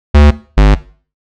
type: tone pair in turn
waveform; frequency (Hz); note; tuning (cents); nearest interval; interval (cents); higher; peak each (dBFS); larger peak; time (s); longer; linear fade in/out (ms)
square; 73.42 / 50.76; D2 / G#1; 0 / -39; tritone; 639; first; -3; neither; 0.14-0.31 / 0.57-0.75; second; 10
effects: noise-tail reverb RT60 0.4 s tail -17 dB re dry + low-pass 4000 Hz 12 dB/octave